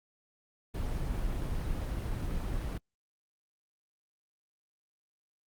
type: noise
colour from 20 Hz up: brown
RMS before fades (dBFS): -33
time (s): 0.74-2.78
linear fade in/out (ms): 5
effects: Opus 24 kbps